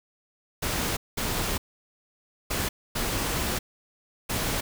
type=noise bursts at uneven times; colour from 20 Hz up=pink; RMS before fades=-28 dBFS; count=5; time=0.62-0.97 / 1.17-1.58 / 2.5-2.69 / 2.95-3.59 / 4.29-4.61 s; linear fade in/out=10 ms; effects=none